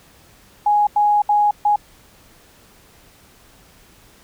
sine tone bursts at uneven times, 830.6 Hz, G#5, in tune, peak -12 dBFS, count 4, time 0.66-0.87 / 0.96-1.22 / 1.29-1.51 / 1.65-1.76 s, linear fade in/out 5 ms, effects pink hiss -50 dBFS RMS until 4.23 s

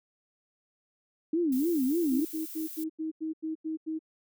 sine tone with vibrato, 298.2 Hz, D4, 27 cents sharp, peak -24 dBFS, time 1.33-2.25 s, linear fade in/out 5 ms, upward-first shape sine, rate 3.4 Hz, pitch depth 280 cents each way
violet noise, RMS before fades -42 dBFS, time 1.52-2.84 s, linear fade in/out 5 ms
sine tone bursts, 316.9 Hz, D#4, 32 cents sharp, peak -30 dBFS, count 9, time 2.11-3.992 s, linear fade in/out 20 ms, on 130 ms, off 89 ms
effects none

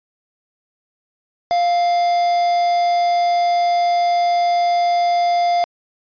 triangle tone with quantisation, 698.5 Hz, F5, in tune, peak -12 dBFS, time 1.51-5.64 s, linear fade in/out 0 ms, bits 4, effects resampled to 11025 Hz

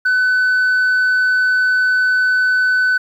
sine tone, 1505 Hz, F#6, 29 cents sharp, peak -9 dBFS, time 0.05-2.98 s, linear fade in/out 10 ms, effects tanh soft clip ceiling -11 dBFS + 8-bit

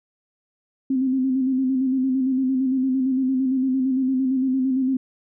sine tone with vibrato, 261.6 Hz, C4, in tune, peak -18 dBFS, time 0.9-4.97 s, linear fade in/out 5 ms, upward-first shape square, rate 8.8 Hz, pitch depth 37 cents each way, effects none

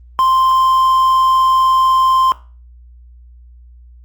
triangle tone with quantisation, 1046 Hz, C6, 1 cent flat, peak -7 dBFS, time 0.19-2.32 s, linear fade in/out 0 ms, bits 6, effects added 60 Hz sine -38 dBFS peak until 4.04 s + Opus 24 kbps

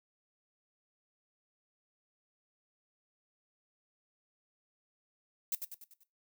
violet noise with echo, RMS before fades -33 dBFS, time 5.52-5.55 s, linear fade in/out 2 ms, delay 97 ms, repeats 5, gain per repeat -6 dB, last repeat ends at 6.035 s, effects noise-tail reverb RT60 0.2 s tail -17 dB re dry

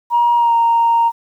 sine tone with pitch glide, 950 to 928.3 Hz, A#5 to A#5, +33 to -7 cents, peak -9 dBFS, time 0.1-1.12 s, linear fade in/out 50 ms, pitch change -40 cents, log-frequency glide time 0.36-0.54 s, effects tanh soft clip ceiling -6 dBFS + 8-bit

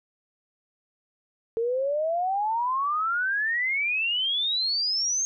sine exponential sweep, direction up, 448.4 to 6490 Hz, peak -23 dBFS, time 1.57-5.25 s, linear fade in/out 0 ms, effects none

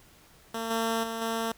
10% pulse tone with level steps, 226.7 Hz, A#3, 48 cents flat, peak -23 / -18 / -24 / -20 dBFS, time 0.54-1.52 s, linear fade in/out 5 ms, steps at 0.7 / 1.03 / 1.21 s, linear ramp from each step 10 ms, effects pink hiss -57 dBFS RMS until 1.57 s

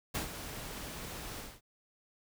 pink noise with ADSR envelope, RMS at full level -34 dBFS, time 0.14-1.61 s, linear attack 13 ms, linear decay 120 ms, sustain -9 dB, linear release 230 ms, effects none

